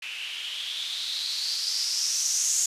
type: noise with low-pass filter sweep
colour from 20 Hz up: violet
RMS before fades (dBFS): -29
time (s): 0.02-2.66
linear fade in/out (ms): 5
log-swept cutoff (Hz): 2600 to 6900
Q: 5.9
effects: resampled to 32000 Hz